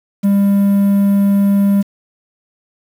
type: tone with quantisation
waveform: triangle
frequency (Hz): 199.6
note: G3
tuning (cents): +32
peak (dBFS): -7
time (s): 0.23-1.83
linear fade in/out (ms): 20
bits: 6
effects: none